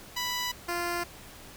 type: tone pair in turn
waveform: 10% pulse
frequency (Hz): 987.8 / 347.2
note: B5 / F4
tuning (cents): 0 / -10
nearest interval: octave + tritone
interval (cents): 1810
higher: first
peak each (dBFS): -21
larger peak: neither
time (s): 0.16-0.52 / 0.68-1.04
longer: neither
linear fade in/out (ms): 10
effects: pink hiss -48 dBFS RMS until 1.56 s